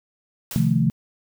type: noise with exponential decay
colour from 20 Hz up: white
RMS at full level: -31 dBFS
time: 0.51-0.92 s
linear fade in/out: 1 ms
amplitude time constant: 88 ms
type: chord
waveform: sine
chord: F dominant seventh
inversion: second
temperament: equal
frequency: 130.81 / 155.56 / 174.61 / 220 Hz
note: C3 / Eb3 / F3 / A3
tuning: 0 / 0 / 0 / 0 cents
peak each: -22 dBFS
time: 0.56-0.9 s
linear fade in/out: 0 ms
effects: none